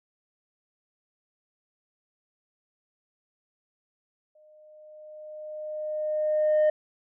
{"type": "tone with exponential growth", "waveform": "sine", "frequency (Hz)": 612, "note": "D#5", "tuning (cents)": -29, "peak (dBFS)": -15, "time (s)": [4.35, 6.7], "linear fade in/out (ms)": 5, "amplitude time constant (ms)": 510, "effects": ["tanh soft clip ceiling -17 dBFS"]}